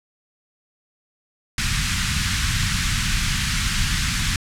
pink band-stop noise, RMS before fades -21 dBFS, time 1.58-4.36 s, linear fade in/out 2 ms, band 190 to 1400 Hz, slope 24 dB/octave, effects low-pass 8000 Hz 12 dB/octave

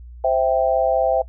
sine chord, C major, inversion none, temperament equal, 523.3 / 659.3 / 784 Hz, C5 / E5 / G5, 0 / 0 / 0 cents, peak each -20 / -18 / -21 dBFS, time 0.24-1.22 s, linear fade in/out 5 ms, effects noise-tail reverb RT60 0.1 s tail -22 dB re dry + added 60 Hz sine -36 dBFS peak until 1.28 s

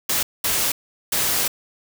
white noise bursts at uneven times, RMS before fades -21 dBFS, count 3, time 0.09-0.23 / 0.44-0.72 / 1.12-1.48 s, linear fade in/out 5 ms, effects none

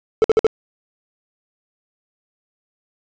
triangle tone bursts, 440 Hz, A4, in tune, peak -7 dBFS, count 4, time 0.22-0.467 s, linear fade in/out 0 ms, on 22 ms, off 53 ms, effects resampled to 16000 Hz + 7-bit

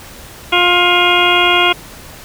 harmonic tone with a mistuned harmonic, 353.5 Hz, F4, 21 cents sharp, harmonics 1 / 2 / 3 / 4 / 6 / 7 / 8 / 9, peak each -17 / -17 / -17 / -17 / -17 / -17 / -17 / -17 dBFS, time 0.52-1.73 s, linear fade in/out 10 ms, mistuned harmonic 9, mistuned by +68 cents, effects pink hiss -35 dBFS RMS until 2.24 s

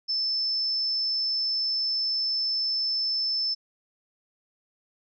sine tone, 5274 Hz, E8, in tune, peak -24 dBFS, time 0.08-3.55 s, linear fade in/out 20 ms, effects none

